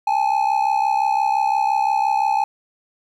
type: ring-modulated tone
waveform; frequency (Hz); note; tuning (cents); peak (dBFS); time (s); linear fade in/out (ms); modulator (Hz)
triangle; 839; G#5; +17; -11; 0.07-2.44; 0; 32.9
effects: none